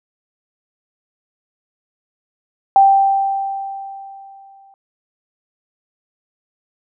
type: tone with exponential decay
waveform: sine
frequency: 784 Hz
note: G5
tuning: in tune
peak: -5 dBFS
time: 2.76-4.74 s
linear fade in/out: 1 ms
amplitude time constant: 430 ms
effects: none

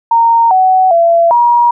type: tone with pitch steps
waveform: sine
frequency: 924 / 750 / 676 / 954 Hz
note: A#5 / F#5 / E5 / A#5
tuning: -16 / +23 / +43 / +40 cents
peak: -5 dBFS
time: 0.11-1.71 s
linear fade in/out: 5 ms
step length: 400 ms
effects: none

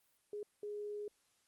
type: tone bursts at uneven times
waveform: sine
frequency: 415.3 Hz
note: G#4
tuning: in tune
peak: -40 dBFS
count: 2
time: 0.33-0.43 / 0.63-1.08 s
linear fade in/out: 2 ms
effects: white hiss -75 dBFS RMS until 1.47 s + Opus 32 kbps

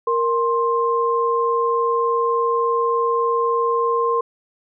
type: tone pair together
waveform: sine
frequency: 466.2 / 1053.9 Hz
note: A#4 / C6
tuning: 0 / +12 cents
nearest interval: octave + major second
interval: 1412 cents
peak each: -19 dBFS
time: 0.07-4.21 s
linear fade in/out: 5 ms
effects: none

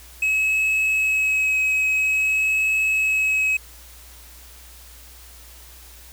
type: tone with vibrato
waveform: triangle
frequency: 2563 Hz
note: E7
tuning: 49 cents flat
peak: -16 dBFS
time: 0.22-3.57 s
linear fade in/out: 5 ms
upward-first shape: sine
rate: 0.49 Hz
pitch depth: 10 cents each way
effects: added 60 Hz sine -45 dBFS peak until 6.12 s + white hiss -46 dBFS RMS until 6.12 s

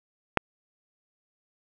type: click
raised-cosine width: 0.5 ms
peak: -4 dBFS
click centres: 0.373 s
effects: none

